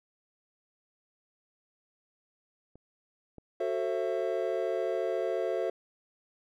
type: clicks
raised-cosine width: 2 ms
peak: -39 / -33 dBFS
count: 2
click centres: 2.756 / 3.383 s
type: chord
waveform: triangle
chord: F# half-diminished seventh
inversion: none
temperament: just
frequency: 370 / 444 / 532.8 / 666 Hz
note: F#4 / A4 / C5 / E5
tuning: 0 / +16 / +31 / +18 cents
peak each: -32 dBFS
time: 3.6-5.7 s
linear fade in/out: 5 ms
effects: none